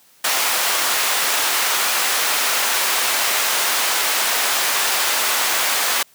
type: high-pass noise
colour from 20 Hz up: pink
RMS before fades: -19 dBFS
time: 0.24-6.03 s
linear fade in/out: 5 ms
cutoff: 890 Hz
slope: 12 dB/octave
effects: white hiss -53 dBFS RMS until 6.14 s + high-pass 100 Hz 12 dB/octave